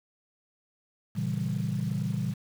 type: chord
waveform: sine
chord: A# diminished seventh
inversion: none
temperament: equal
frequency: 116.54 / 138.59 / 164.81 / 196 Hz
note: A#2 / C#3 / E3 / G3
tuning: 0 / 0 / 0 / 0 cents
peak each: -32 dBFS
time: 1.15-2.34 s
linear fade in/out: 20 ms
effects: tanh soft clip ceiling -20 dBFS + 8-bit